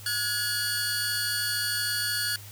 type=tone cluster; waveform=sawtooth; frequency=1445 / 1681 / 4388 / 4615 Hz; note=F#6 / G#6 / C#8 / D8; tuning=-41 / +20 / -18 / -31 cents; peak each=-29 dBFS; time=0.06-2.36 s; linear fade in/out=2 ms; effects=added 102 Hz sine -44 dBFS peak until 2.51 s + white hiss -47 dBFS RMS until 2.51 s